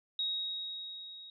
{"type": "tone with level ramp", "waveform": "sine", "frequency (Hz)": 3782, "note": "A#7", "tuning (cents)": 24, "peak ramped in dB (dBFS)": [-30, -47], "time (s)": [0.19, 1.3], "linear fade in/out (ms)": 2, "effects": []}